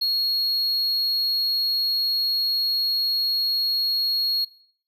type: tone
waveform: triangle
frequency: 4306 Hz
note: C8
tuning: 49 cents sharp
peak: -19 dBFS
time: 0.01-4.45 s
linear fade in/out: 10 ms
effects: noise-tail reverb RT60 0.6 s tail -21 dB re dry